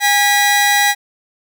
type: tone pair together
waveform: sawtooth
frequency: 817 / 1948.8 Hz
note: G#5 / B6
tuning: -29 / -24 cents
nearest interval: octave + minor third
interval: 1505 cents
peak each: -10 dBFS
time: 0-0.95 s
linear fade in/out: 50 ms
effects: none